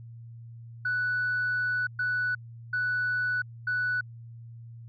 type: tone bursts at uneven times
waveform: sine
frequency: 1483 Hz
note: F#6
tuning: 4 cents sharp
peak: -24 dBFS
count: 4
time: 0.85-1.87 / 1.99-2.35 / 2.73-3.42 / 3.67-4.01 s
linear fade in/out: 5 ms
effects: tanh soft clip ceiling -22 dBFS + added 116 Hz sine -42 dBFS peak until 4.88 s